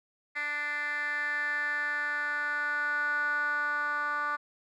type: tone with band-pass filter sweep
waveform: 10% pulse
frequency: 293.8 Hz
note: D4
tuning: 1 cent sharp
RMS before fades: -31 dBFS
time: 0.35-4.37 s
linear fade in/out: 20 ms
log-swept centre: 2000 to 1300 Hz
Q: 6.9
effects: none

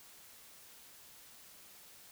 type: silence
effects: white hiss -57 dBFS RMS until 2.11 s

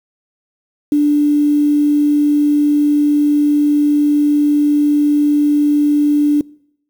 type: tone with quantisation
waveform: sine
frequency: 293.7 Hz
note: D4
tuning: in tune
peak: -9 dBFS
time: 0.92-6.41 s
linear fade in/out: 2 ms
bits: 6
effects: noise-tail reverb RT60 0.7 s tail -24 dB re dry

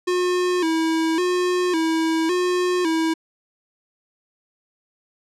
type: tone with vibrato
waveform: square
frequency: 341.5 Hz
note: F4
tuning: 39 cents flat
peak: -19 dBFS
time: 0.07-3.14 s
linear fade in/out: 10 ms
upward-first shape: square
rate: 0.9 Hz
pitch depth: 93 cents each way
effects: low-pass 8000 Hz 12 dB/octave

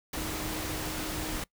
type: tone in noise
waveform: sine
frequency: 311.1 Hz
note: D#4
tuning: in tune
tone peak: -39 dBFS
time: 0.17-1.4 s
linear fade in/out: 5 ms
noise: pink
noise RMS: -35 dBFS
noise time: 0.13-1.44 s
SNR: -7 dB
effects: noise-tail reverb RT60 0.1 s tail -22 dB re dry

